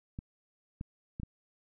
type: clicks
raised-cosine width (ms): 5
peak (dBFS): -26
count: 4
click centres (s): 0.189 / 0.811 / 1.199 / 1.233
effects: none